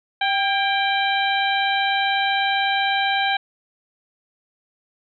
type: harmonic tone with a mistuned harmonic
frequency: 784 Hz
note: G5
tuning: in tune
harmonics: 1 / 2 / 3 / 4 / 5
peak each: -21 / -24 / -26 / -27 / -28 dBFS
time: 0.21-3.37 s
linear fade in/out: 5 ms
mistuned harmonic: 2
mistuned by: +46 cents
effects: none